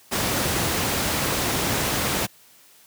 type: noise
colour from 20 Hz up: pink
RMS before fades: -23 dBFS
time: 0.11-2.27 s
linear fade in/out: 20 ms
effects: white hiss -53 dBFS RMS until 2.86 s + high-pass 80 Hz 12 dB/octave